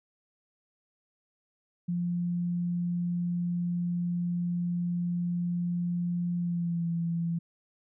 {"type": "tone with pitch glide", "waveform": "sine", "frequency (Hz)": [174.61, 168.47], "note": ["F3", "E3"], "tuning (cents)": [0, 38], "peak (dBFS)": -27, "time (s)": [1.88, 7.39], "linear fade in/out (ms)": 10, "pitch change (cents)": -62, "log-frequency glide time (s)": [6.38, 6.88], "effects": []}